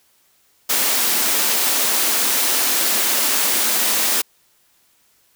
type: high-pass noise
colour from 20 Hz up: white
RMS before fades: -18 dBFS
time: 0.69-4.22 s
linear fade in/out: 10 ms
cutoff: 200 Hz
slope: 96 dB/octave
effects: white hiss -59 dBFS RMS until 5.35 s